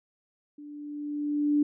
sine tone with level ramp, 293.7 Hz, D4, in tune, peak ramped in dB -42 to -19 dBFS, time 0.58-1.63 s, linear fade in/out 5 ms, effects none

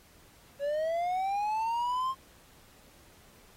triangle linear sweep, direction up, 555 to 1067 Hz, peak -26 dBFS, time 0.59-2.15 s, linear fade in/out 50 ms, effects pink hiss -59 dBFS RMS until 3.56 s + AAC 48 kbps

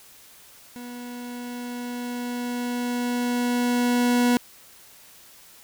40% pulse tone with level ramp, 243.7 Hz, B3, 23 cents flat, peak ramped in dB -35 to -16 dBFS, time 0.76-4.37 s, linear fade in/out 0 ms, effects white hiss -50 dBFS RMS until 5.63 s

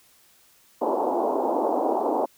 white band-pass noise, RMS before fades -24 dBFS, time 0.81-2.26 s, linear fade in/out 10 ms, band 260 to 910 Hz, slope 48 dB/octave, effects white hiss -58 dBFS RMS until 2.37 s

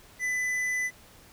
triangle tone with tanh clipping, 2000 Hz, B6, 21 cents sharp, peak -28 dBFS, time 0.19-0.91 s, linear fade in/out 50 ms, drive 14 dB, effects pink hiss -54 dBFS RMS until 1.32 s

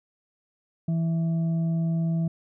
sine tone with frequency modulation, 164.81 Hz, E3, in tune, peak -22 dBFS, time 0.88-2.28 s, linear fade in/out 5 ms, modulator 495 Hz, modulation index 0.23, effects none

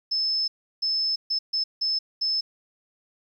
sine tone bursts at uneven times, 5240 Hz, E8, 11 cents flat, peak -22 dBFS, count 6, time 0.11-0.48 / 0.82-1.16 / 1.3-1.39 / 1.53-1.64 / 1.81-1.99 / 2.21-2.41 s, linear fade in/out 10 ms, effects 10-bit

